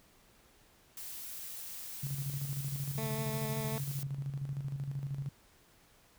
blue noise, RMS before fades -44 dBFS, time 0.97-4.03 s, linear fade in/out 2 ms
sine tone with tremolo, 138.59 Hz, C#3, in tune, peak -33 dBFS, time 2.03-5.29 s, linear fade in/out 5 ms, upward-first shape square, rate 13 Hz, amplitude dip 55%
15% pulse tone with vibrato, 220 Hz, A3, in tune, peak -31 dBFS, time 2.98-3.78 s, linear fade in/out 0 ms, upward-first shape sine, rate 5.5 Hz, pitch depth 13 cents each way
effects pink hiss -64 dBFS RMS until 6.18 s

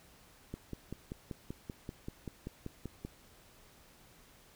click train, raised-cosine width 3 ms, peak -27 dBFS, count 14, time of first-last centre 0.54-3.05 s, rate 5.18 Hz, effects pink hiss -61 dBFS RMS until 4.55 s

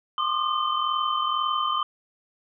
sine tone cluster, 1059 / 1177 / 1219 / 3078 Hz, C6 / D6 / D#6 / G7, +21 / +3 / -36 / -32 cents, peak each -28 / -29 / -26 / -31 dBFS, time 0.18-1.83 s, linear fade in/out 2 ms, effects none

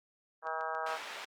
harmonic tone, 160 Hz, D#3, 49 cents sharp, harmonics 3 / 4 / 5 / 6 / 7 / 8 / 9 / 10, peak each -45 / -41 / -40 / -41 / -44 / -40 / -47 / -43 dBFS, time 0.42-0.99 s, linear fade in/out 50 ms
click train, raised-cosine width 0.2 ms, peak -38 dBFS, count 5, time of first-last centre 0.47-1.029 s, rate 7.15 Hz
white band-pass noise, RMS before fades -44 dBFS, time 0.86-1.25 s, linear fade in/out 5 ms, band 560 to 2600 Hz, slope 12 dB/octave
effects Opus 48 kbps

